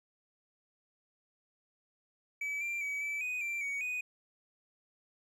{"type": "tone with pitch steps", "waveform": "triangle", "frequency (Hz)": [2292, 2367, 2275, 2311, 2492, 2355, 2245, 2487], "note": ["D7", "D7", "C#7", "D7", "D#7", "D7", "C#7", "D#7"], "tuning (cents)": [-43, 13, 44, -28, 2, 4, 21, -1], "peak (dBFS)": -32, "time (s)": [2.41, 4.01], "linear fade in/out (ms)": 5, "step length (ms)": 200, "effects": []}